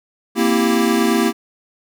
square chord, C dominant seventh, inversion third, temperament equal, 233.1 / 261.6 / 329.6 / 392 Hz, Bb3 / C4 / E4 / G4, 0 / 0 / 0 / 0 cents, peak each -18 / -23 / -20 / -21 dBFS, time 0.35-1.33 s, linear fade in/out 50 ms, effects none

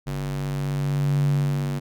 square tone with high-pass filter sweep, 47.85 Hz, G1, 41 cents flat, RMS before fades -24 dBFS, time 0.06-1.8 s, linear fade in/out 20 ms, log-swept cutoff 99 to 170 Hz, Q 6.1, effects none

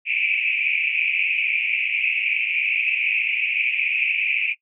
pink band-pass noise, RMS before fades -22 dBFS, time 0.05-4.55 s, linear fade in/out 50 ms, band 2300 to 2600 Hz, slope 96 dB/octave, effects noise-tail reverb RT60 0.1 s tail -21 dB re dry

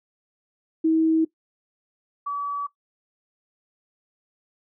sine tone pair in turn, 321.1 / 1144.3 Hz, E4 / D6, -45 / -45 cents, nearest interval octave + minor seventh, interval 2200 cents, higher second, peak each -16 / -25 dBFS, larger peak first, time 0.84-1.25 / 2.26-2.67 s, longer neither, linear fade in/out 10 ms, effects noise-tail reverb RT60 0.1 s tail -18 dB re dry

